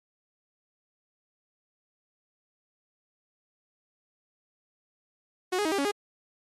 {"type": "tone with pitch steps", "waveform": "sawtooth", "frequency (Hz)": [366.6, 414.8, 316.7, 396.7, 280.2, 410.1], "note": ["F#4", "G#4", "D#4", "G4", "C#4", "G#4"], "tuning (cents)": [-16, -2, 31, 21, 19, -22], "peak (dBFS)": -21, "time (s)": [5.52, 5.916], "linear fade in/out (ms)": 10, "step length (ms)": 66, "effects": ["low-pass 11000 Hz 12 dB/octave", "MP3 64 kbps"]}